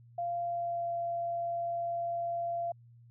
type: tone with pitch glide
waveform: sine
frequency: 692 to 685.6 Hz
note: F5 to F5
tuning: -16 to -32 cents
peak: -31 dBFS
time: 0.18-2.72 s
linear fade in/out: 5 ms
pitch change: -16 cents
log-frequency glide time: 0.4-0.91 s
effects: added 118 Hz sine -54 dBFS peak until 3.1 s